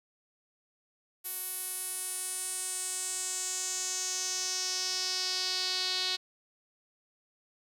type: tone with band-pass filter sweep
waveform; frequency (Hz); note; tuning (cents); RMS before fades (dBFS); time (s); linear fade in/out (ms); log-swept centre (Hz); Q
sawtooth; 370.5; F#4; +2; -34; 1.24-6.17; 20; 12000 to 4100; 3.9
effects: none